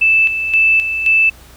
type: tone with tremolo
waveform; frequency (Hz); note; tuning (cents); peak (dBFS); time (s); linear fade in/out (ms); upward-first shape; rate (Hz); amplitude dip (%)
sine; 2637; E7; 0; -8; 0.01-1.3; 10; square; 1.9; 60
effects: added 60 Hz sine -41 dBFS peak until 1.56 s + pink hiss -43 dBFS RMS until 1.56 s